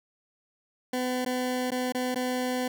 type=tone with dropouts; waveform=20% pulse; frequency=252.2 Hz; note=B3; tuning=36 cents sharp; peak=-22 dBFS; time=0.93-2.68 s; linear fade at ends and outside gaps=5 ms; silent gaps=1.249-1.26 / 1.706-1.717 / 1.923-1.947 / 2.146-2.157 s; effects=none